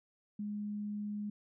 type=tone; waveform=sine; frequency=207.7 Hz; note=G#3; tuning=in tune; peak=-36 dBFS; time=0.39-1.3 s; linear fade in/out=5 ms; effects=none